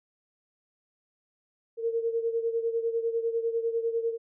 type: beating tone pair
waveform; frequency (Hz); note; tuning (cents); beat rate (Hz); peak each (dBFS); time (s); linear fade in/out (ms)
sine; 457.4 / 467.4; A#4 / A#4; -33 / +5; 10; -27 / -32; 1.77-4.18; 50
effects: none